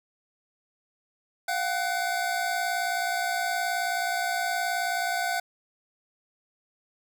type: tone cluster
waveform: square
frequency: 704 / 763 / 1501 Hz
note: F5 / G5 / F#6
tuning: +14 / -47 / +24 cents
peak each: -30 / -33 / -31 dBFS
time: 1.48-5.4 s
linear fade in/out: 5 ms
effects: none